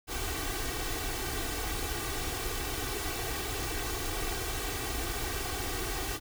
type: noise with comb filter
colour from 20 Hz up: pink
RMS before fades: -34 dBFS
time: 0.07-6.2 s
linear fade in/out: 50 ms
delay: 2.6 ms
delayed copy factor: +0.85
effects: none